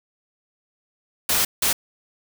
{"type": "noise bursts at uneven times", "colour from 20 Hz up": "white", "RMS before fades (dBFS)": -20, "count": 2, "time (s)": [[1.29, 1.45], [1.62, 1.73]], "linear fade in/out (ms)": 5, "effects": []}